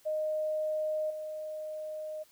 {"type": "tone with level steps", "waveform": "sine", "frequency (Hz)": 618, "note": "D#5", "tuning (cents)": -12, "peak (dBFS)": [-29, -36], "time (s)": [0.05, 2.24], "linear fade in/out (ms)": 20, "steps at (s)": 1.1, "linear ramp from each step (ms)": 5, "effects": ["white hiss -63 dBFS RMS until 2.31 s"]}